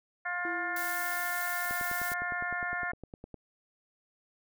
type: harmonic tone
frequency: 353.9 Hz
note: F4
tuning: 23 cents sharp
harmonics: 2 / 3 / 4 / 5 / 6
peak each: -38 / -42 / -36 / -35 / -42 dBFS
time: 0.25-2.92 s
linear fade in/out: 10 ms
type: tone with exponential decay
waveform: triangle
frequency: 336.9 Hz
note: E4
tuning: 38 cents sharp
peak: -34 dBFS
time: 0.45-1.88 s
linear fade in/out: 1 ms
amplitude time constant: 310 ms
type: noise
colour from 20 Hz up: blue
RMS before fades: -39 dBFS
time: 0.76-2.14 s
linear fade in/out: 5 ms
type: click train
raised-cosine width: 2 ms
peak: -30 dBFS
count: 17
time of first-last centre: 1.71-3.343 s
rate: 9.8 Hz
effects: none